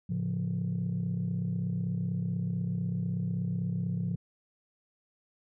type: chord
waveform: sine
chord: A augmented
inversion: none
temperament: equal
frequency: 110 / 138.59 / 174.61 Hz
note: A2 / C#3 / E#3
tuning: 0 / 0 / 0 cents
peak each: -33 / -34 / -30 dBFS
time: 0.09-4.16 s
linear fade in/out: 10 ms
effects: tanh soft clip ceiling -24 dBFS